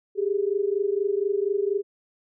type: tone pair together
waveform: sine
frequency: 392 / 416.2 Hz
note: G4 / G#4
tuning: 0 / +4 cents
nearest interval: minor second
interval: 104 cents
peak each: -24 / -25 dBFS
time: 0.15-1.83 s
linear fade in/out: 50 ms
effects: none